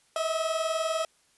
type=tone pair together; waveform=30% pulse; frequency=631 / 651 Hz; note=D#5 / E5; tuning=+24 / -22 cents; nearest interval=minor second; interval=54 cents; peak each=-28 / -26 dBFS; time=0.16-1.05 s; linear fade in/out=2 ms; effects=white hiss -65 dBFS RMS until 1.37 s + resampled to 24000 Hz